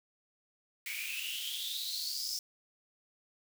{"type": "noise with high-pass filter sweep", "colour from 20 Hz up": "white", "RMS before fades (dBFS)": -38, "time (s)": [0.86, 2.39], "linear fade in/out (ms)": 2, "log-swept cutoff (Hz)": [2200, 5400], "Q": 9.9, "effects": []}